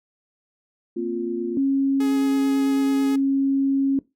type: chord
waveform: sine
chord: Bb suspended second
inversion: none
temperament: equal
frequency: 233.1 / 261.6 / 349.2 Hz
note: Bb3 / C4 / F4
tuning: 0 / 0 / 0 cents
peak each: -29 / -31 / -25 dBFS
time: 0.96-1.58 s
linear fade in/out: 10 ms
type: tone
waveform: sine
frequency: 273 Hz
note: C#4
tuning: 26 cents flat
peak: -17 dBFS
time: 1.57-3.99 s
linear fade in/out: 2 ms
type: tone with vibrato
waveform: sawtooth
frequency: 420.3 Hz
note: G#4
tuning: 21 cents sharp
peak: -26 dBFS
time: 2-3.16 s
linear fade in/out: 5 ms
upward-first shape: sine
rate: 9.1 Hz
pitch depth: 9 cents each way
effects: noise-tail reverb RT60 0.2 s tail -19 dB re dry